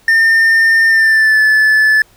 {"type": "tone with pitch glide", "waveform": "triangle", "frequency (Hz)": [1810, 1737.3], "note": ["A6", "A6"], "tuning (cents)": [48, -22], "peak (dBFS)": -5, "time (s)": [0.08, 2.02], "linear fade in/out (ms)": 2, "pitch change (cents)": -70, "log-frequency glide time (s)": [0.88, 1.41], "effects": ["pink hiss -49 dBFS RMS until 2.16 s"]}